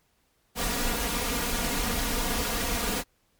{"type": "noise with comb filter", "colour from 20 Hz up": "pink", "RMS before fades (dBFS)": -28, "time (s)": [0.55, 3.04], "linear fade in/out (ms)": 50, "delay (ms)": 4.2, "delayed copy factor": 0.8, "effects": ["pink hiss -69 dBFS RMS until 3.39 s", "MP3 96 kbps"]}